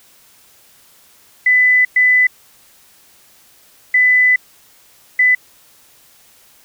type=tone bursts at uneven times; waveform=sine; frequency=2000 Hz; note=B6; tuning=21 cents sharp; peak=-8 dBFS; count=4; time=1.46-1.85 / 1.96-2.27 / 3.94-4.36 / 5.19-5.35 s; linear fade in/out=5 ms; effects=white hiss -49 dBFS RMS until 6.64 s